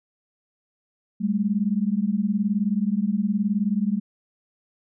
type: beating tone pair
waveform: sine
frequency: 196 / 215 Hz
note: G3 / A3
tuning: 0 / -40 cents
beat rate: 19 Hz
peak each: -23 dBFS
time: 1.2-4 s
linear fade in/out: 20 ms
effects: none